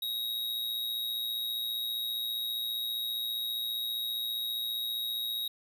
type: tone with amplitude modulation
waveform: square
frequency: 3788 Hz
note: A#7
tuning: 27 cents sharp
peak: -30 dBFS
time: 0.02-5.48 s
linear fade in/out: 5 ms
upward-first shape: sine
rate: 115 Hz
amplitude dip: 50%
effects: none